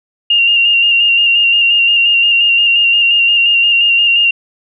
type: tone with vibrato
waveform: sine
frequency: 2794 Hz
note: F7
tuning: in tune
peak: -7 dBFS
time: 0.3-4.31 s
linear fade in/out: 5 ms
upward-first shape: square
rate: 5.7 Hz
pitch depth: 23 cents each way
effects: none